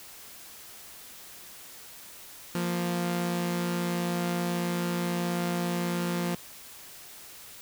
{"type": "tone pair together", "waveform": "sawtooth", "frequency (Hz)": [174.61, 233.1], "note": ["F3", "A#3"], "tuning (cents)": [0, 0], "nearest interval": "perfect fourth", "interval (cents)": 500, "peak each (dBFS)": [-24, -32], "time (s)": [2.55, 6.35], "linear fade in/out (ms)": 2, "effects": ["white hiss -47 dBFS RMS until 7.61 s"]}